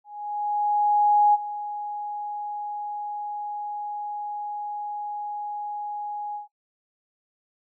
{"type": "tone with ADSR envelope", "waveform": "sine", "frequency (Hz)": 830.6, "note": "G#5", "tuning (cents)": 0, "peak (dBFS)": -14, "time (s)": [0.04, 6.48], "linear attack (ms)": 1300, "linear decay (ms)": 28, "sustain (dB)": -15, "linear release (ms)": 130, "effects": ["noise-tail reverb RT60 0.1 s tail -17 dB re dry"]}